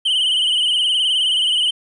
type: tone with vibrato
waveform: triangle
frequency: 3010 Hz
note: F#7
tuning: 29 cents sharp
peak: -13 dBFS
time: 0.05-1.71 s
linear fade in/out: 10 ms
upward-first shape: sine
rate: 19 Hz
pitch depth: 77 cents each way
effects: resampled to 24000 Hz + 9-bit